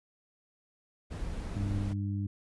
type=noise; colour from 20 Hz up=brown; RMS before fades=-37 dBFS; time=1.1-1.94 s; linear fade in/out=20 ms
type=harmonic tone; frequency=100 Hz; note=G2; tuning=35 cents sharp; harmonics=1 / 2 / 3; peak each=-31 / -37 / -41 dBFS; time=1.56-2.27 s; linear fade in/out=5 ms
effects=resampled to 24000 Hz